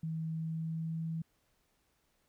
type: tone with pitch glide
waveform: sine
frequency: 160.7 to 162.66 Hz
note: E3 to E3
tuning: -44 to -23 cents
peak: -34 dBFS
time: 0.03-1.22 s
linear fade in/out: 5 ms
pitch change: +21 cents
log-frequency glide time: 0.27-1.04 s
effects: pink hiss -75 dBFS RMS until 2.28 s